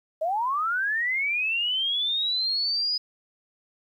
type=linear sweep; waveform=sine; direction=up; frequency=606 to 4994 Hz; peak=-23 dBFS; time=0.21-2.98 s; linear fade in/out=10 ms; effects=10-bit